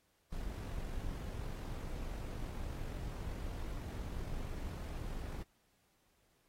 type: noise with amplitude modulation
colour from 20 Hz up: brown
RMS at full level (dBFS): -40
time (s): 0.32-5.43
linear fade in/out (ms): 5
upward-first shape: sine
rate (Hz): 45.8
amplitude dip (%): 30
effects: pink hiss -75 dBFS RMS until 6.48 s + AAC 48 kbps